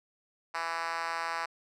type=tone with high-pass filter; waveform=5% pulse; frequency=166 Hz; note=E3; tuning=12 cents sharp; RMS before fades=-34 dBFS; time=0.54-1.46 s; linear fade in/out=10 ms; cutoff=920 Hz; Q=1.6; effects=low-pass 6000 Hz 12 dB/octave